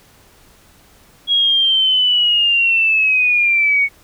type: linear sweep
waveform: sine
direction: down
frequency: 3322 to 2214 Hz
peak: -11 dBFS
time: 1.27-3.89 s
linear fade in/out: 50 ms
effects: pink hiss -49 dBFS RMS until 4.03 s